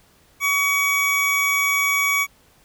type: tone pair together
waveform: square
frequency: 1130 / 2260 Hz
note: C#6 / C#7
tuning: +33 / +33 cents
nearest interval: octave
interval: 1200 cents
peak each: -25 / -19 dBFS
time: 0.4-2.27 s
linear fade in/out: 50 ms
effects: pink hiss -56 dBFS RMS until 2.64 s